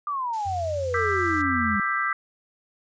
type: exponential sweep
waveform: sine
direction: down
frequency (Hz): 1204 to 196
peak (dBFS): -25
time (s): 0.07-1.8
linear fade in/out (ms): 2
type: noise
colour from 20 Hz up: blue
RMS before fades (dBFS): -41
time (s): 0.33-1.42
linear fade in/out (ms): 5
type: tone with vibrato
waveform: sine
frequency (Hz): 88.5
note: F2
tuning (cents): +23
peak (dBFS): -31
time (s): 0.45-1.77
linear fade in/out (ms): 20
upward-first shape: sine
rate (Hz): 4.1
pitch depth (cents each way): 20
type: chord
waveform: sine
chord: E minor seventh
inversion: third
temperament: just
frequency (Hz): 1186.7 / 1318.5 / 1582.2 / 1977.8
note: D6 / E6 / G6 / B6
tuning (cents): +18 / 0 / +16 / +2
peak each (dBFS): -28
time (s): 0.94-2.13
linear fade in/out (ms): 2
effects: resampled to 16000 Hz